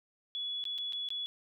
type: tone with dropouts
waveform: sine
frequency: 3398 Hz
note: G#7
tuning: 39 cents sharp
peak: -34 dBFS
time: 0.35-1.26 s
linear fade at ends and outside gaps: 0 ms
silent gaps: 0.64-0.653 / 0.78-0.785 / 0.924-0.932 / 1.088-1.104 s
effects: none